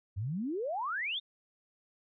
sine exponential sweep, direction up, 89.6 to 3729 Hz, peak -32 dBFS, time 0.16-1.2 s, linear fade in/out 20 ms, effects none

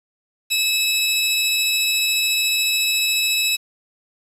sawtooth tone pair together, 2600 / 3893 Hz, E7 / B7, -24 / -26 cents, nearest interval perfect fifth, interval 698 cents, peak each -17 dBFS, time 0.5-3.57 s, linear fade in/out 20 ms, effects resampled to 32000 Hz + 7-bit

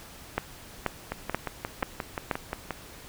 two click trains, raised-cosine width 0.5 ms, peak -10 / -15 dBFS, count 5 / 10, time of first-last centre 0.38-2.312 / 1.12-2.707 s, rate 2.07 / 5.67 Hz, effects pink hiss -47 dBFS RMS until 3.08 s

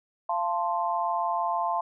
sine chord, F major, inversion none, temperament equal with one note detuned, 688.4 / 880 / 1046.5 Hz, F5 / A5 / C6, -25 / 0 / 0 cents, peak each -29 dBFS, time 0.29-1.81 s, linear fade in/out 5 ms, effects none

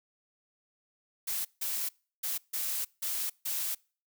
blue noise bursts at uneven times, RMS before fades -33 dBFS, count 6, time 1.27-1.45 / 1.61-1.89 / 2.23-2.38 / 2.53-2.85 / 3.02-3.3 / 3.45-3.75 s, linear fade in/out 10 ms, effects noise-tail reverb RT60 0.4 s tail -26 dB re dry

